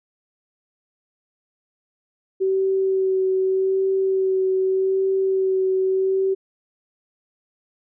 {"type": "tone with vibrato", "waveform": "sine", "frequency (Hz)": 380.9, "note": "G4", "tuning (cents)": -50, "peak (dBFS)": -17, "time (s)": [2.4, 6.35], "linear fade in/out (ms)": 20, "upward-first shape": "sine", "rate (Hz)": 0.83, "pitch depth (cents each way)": 15, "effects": []}